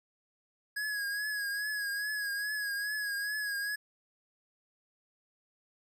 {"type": "tone with vibrato", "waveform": "square", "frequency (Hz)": 1665, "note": "G#6", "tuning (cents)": 4, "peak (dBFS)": -33, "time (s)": [0.76, 3.76], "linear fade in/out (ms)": 10, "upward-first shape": "triangle", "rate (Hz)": 2.4, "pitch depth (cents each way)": 56, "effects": []}